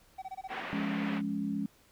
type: tone bursts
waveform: triangle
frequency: 762 Hz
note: G5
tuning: 49 cents flat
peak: -35 dBFS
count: 7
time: 0.18-0.606 s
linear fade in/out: 10 ms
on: 42 ms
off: 22 ms
type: band-pass noise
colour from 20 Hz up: white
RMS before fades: -40 dBFS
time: 0.48-1.22 s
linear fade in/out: 50 ms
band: 170 to 2500 Hz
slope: 24 dB/octave
type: chord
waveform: sine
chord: Db major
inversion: first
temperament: just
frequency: 173.24 / 207.9 / 277.2 Hz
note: F3 / Ab3 / Db4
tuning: -14 / +2 / 0 cents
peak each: -39 / -33 / -35 dBFS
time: 0.73-1.66 s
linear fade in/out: 0 ms
effects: pink hiss -63 dBFS RMS until 1.91 s